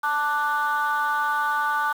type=chord; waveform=sine; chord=D major; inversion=second; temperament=equal; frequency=880 / 1174.7 / 1480 Hz; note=A5 / D6 / F#6; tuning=0 / 0 / 0 cents; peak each=-24 dBFS; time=0.03-1.93 s; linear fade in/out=10 ms; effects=tanh soft clip ceiling -16 dBFS + 7-bit